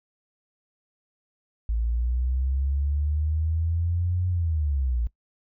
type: linear two-way sweep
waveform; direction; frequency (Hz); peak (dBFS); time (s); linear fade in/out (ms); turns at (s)
sine; up then down; 55 to 91 to 55.7; -22; 1.69-5.07; 0; 4.28
effects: noise-tail reverb RT60 0.1 s tail -21 dB re dry